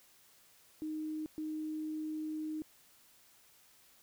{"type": "tone bursts at uneven times", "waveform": "sine", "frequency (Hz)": 310.1, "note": "D#4", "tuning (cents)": -6, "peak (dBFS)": -36, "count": 2, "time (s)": [[0.82, 1.26], [1.38, 2.62]], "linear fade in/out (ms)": 0, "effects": ["white hiss -64 dBFS RMS until 4.02 s"]}